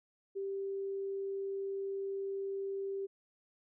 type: tone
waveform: sine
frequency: 392 Hz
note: G4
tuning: in tune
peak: -35 dBFS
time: 0.35-3.07 s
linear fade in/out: 20 ms
effects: none